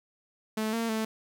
sawtooth tone with pitch steps, 217.8 / 229 / 220.1 Hz, A3 / A#3 / A3, -17 / -31 / +1 cents, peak -24 dBFS, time 0.57-1.05 s, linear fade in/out 5 ms, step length 160 ms, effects 11-bit

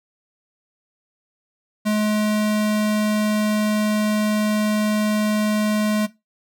square tone, 212.2 Hz, G#3, 38 cents sharp, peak -18 dBFS, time 1.85-6.07 s, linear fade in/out 20 ms, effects noise-tail reverb RT60 0.2 s tail -17 dB re dry

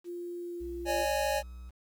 sine tone with pitch glide, 349.2 to 345.4 Hz, F4 to F4, 0 to -19 cents, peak -36 dBFS, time 0.04-1.06 s, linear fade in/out 50 ms, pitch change -19 cents, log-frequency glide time 0.4-0.7 s
triangle tone, 61.74 Hz, B1, in tune, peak -40 dBFS, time 0.6-1.71 s, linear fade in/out 20 ms
square chord, C# suspended second, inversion none, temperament equal with one note detuned, 554.4 / 607 / 830.6 Hz, C#5 / D#5 / G#5, 0 / -43 / 0 cents, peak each -33 dBFS, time 0.85-1.43 s, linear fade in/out 50 ms
effects 10-bit

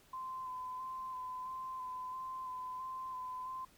sine tone with vibrato, 1026 Hz, C6, 34 cents flat, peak -40 dBFS, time 0.13-3.65 s, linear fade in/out 5 ms, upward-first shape square, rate 1.5 Hz, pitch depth 19 cents each way, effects pink hiss -65 dBFS RMS until 3.77 s

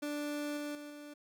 30% pulse tone with level steps, 293.7 Hz, D4, in tune, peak -33 / -35 / -42 / -44 dBFS, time 0.02-1.14 s, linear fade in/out 10 ms, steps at 0.57 / 0.75 / 0.9 s, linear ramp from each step 2 ms, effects none

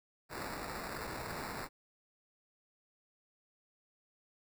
white noise with sample-and-hold, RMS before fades -42 dBFS, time 0.29-1.69 s, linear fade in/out 50 ms, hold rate 3150 Hz, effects none

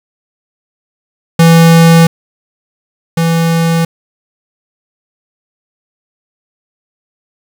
square tone pair in turn, 165.8 / 165.8 Hz, E3 / E3, +10 / +10 cents, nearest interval unison, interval 0 cents, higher neither, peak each -3 / -9 dBFS, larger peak first, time 1.39-2.07 / 3.17-3.85 s, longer neither, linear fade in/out 5 ms, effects 7-bit

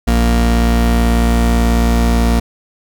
45% pulse tone pair together, 58.27 / 233.1 Hz, A#1 / A#3, 0 / 0 cents, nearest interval 2 octaves, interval 2400 cents, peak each -11 / -17 dBFS, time 0.07-2.4 s, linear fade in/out 10 ms, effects none

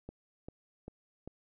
click train, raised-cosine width 2 ms, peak -30 dBFS, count 4, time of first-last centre 0.09-1.276 s, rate 2.53 Hz, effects none

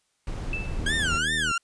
brown noise, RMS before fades -31 dBFS, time 0.27-1.18 s, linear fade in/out 2 ms
sine tone with exponential decay, 2637 Hz, E7, in tune, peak -26 dBFS, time 0.53-0.87 s, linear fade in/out 2 ms, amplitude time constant 73 ms
click train, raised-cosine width 3 ms, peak -24 dBFS, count 58, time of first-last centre 0.79-1.512 s, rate 78.9 Hz
30% pulse tone with vibrato, 1574 Hz, G6, 7 cents sharp, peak -21 dBFS, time 0.86-1.58 s, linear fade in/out 5 ms, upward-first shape sine, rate 2.6 Hz, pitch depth 250 cents each way
effects white hiss -71 dBFS RMS until 1.63 s + resampled to 22050 Hz

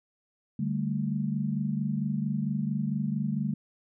sine chord, D suspended fourth, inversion none, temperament just, 146.83 / 195.78 / 220.2 Hz, D3 / G3 / A3, 0 / -2 / +2 cents, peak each -31 dBFS, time 0.59-3.54 s, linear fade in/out 5 ms, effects none

